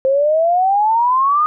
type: exponential sweep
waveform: sine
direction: up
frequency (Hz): 524 to 1244.5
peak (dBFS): -11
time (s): 0.05-1.46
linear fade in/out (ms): 0
effects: none